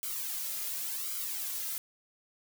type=noise with flanger; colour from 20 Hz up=blue; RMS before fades=-36 dBFS; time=0.03-1.78 s; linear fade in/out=0 ms; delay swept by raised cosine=1.1 to 2.7 ms; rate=0.91 Hz; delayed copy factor=-0.95; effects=none